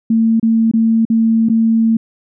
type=tone with dropouts; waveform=sine; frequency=225.4 Hz; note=A3; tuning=42 cents sharp; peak=-9 dBFS; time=0.1-1.97 s; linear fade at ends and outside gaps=5 ms; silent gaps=0.398-0.428 / 0.714-0.736 / 1.052-1.1 / 1.488-1.497 s; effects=none